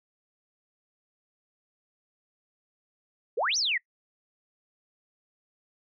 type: exponential two-way sweep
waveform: sine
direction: up then down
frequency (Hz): 391.5 to 6250 to 1797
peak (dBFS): -24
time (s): 3.37-3.78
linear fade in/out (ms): 10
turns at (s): 3.57
effects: noise-tail reverb RT60 0.1 s tail -24 dB re dry